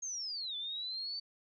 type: linear two-way sweep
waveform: sine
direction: down then up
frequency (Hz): 6530 to 3468 to 4579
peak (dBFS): -37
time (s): 0.02-1.2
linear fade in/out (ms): 10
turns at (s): 0.56
effects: none